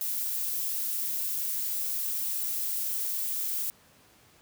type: noise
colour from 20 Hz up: violet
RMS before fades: -31 dBFS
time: 0.01-3.7 s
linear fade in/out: 0 ms
effects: pink hiss -59 dBFS RMS until 4.41 s + high-pass 80 Hz 12 dB/octave